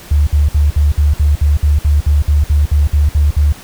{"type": "tone bursts", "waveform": "sine", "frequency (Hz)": 73.4, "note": "D2", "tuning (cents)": 0, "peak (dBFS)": -7, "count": 16, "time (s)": [0.11, 3.525], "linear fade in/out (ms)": 5, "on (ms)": 160, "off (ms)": 57, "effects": ["pink hiss -35 dBFS RMS until 3.63 s"]}